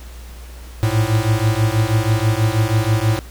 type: beating tone pair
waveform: square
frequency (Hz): 107 / 113.2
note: A2 / A2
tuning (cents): -48 / +50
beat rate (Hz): 6.2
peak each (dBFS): -18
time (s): 0.83-3.19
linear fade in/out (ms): 0
effects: added 60 Hz sine -33 dBFS peak until 3.3 s + pink hiss -43 dBFS RMS until 3.3 s